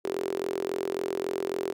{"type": "tone with high-pass filter", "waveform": "sawtooth", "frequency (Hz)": 43.65, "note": "F1", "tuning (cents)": 0, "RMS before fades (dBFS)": -31, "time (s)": [0.04, 1.73], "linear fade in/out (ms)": 10, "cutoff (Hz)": 390, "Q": 7.9, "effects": []}